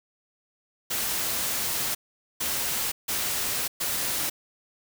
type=noise bursts at uneven times; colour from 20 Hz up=white; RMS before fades=-28 dBFS; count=4; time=0.9-1.95 / 2.4-2.92 / 3.08-3.68 / 3.8-4.3 s; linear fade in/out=10 ms; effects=none